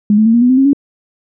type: tone with pitch steps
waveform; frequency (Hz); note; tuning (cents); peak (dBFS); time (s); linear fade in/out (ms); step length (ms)
sine; 207.7 / 216.9 / 226.5 / 236.5 / 247 / 257.9 / 269.4 / 281.3; G#3 / A3 / A#3 / A#3 / B3 / C4 / C#4 / C#4; 0 / -25 / -50 / +25 / 0 / -25 / -49 / +26; -6; 0.1-0.732; 2; 79
effects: none